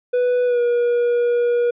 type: tone with pitch glide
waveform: triangle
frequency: 493.9 to 479.8 Hz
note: B4 to A#4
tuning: 0 to +50 cents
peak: -13 dBFS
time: 0.13-1.71 s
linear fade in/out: 10 ms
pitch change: -50 cents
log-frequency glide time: 0.46-0.6 s
effects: resampled to 8000 Hz